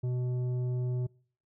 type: tone with tanh clipping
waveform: triangle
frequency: 124.8 Hz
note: B2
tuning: 19 cents sharp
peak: -30 dBFS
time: 0.03-1.07 s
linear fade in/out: 10 ms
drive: 13 dB
effects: noise-tail reverb RT60 0.5 s tail -25 dB re dry